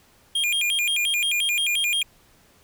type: tone with vibrato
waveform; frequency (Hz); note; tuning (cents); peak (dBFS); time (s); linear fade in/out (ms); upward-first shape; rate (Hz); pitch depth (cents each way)
square; 2794; F7; 0; -21; 0.35-2.03; 5; square; 5.7; 250
effects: pink hiss -57 dBFS RMS until 2.63 s